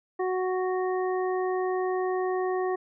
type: harmonic tone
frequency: 370 Hz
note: F#4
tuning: in tune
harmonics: 1 / 2 / 3 / 5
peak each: -26 / -32 / -36 / -40 dBFS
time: 0.19-2.76 s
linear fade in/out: 10 ms
effects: none